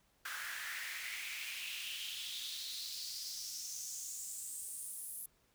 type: noise with high-pass filter sweep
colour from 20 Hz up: pink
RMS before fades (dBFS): -44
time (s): 0.25-5.26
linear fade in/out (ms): 5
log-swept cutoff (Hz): 1500 to 11000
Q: 4.2
effects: pink hiss -73 dBFS RMS until 5.54 s